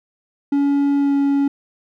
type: tone with pitch glide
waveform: triangle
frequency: 282.4 to 280.1 Hz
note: C#4 to C#4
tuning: +32 to +18 cents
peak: -12 dBFS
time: 0.52-1.48 s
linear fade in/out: 5 ms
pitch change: -14 cents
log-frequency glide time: 0.98-1.14 s
effects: none